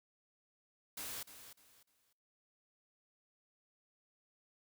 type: noise with echo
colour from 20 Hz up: white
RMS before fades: -44 dBFS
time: 0.97-1.23 s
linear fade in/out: 5 ms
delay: 300 ms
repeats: 3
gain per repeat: -11 dB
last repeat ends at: 2.13 s
effects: noise-tail reverb RT60 0.8 s tail -25 dB re dry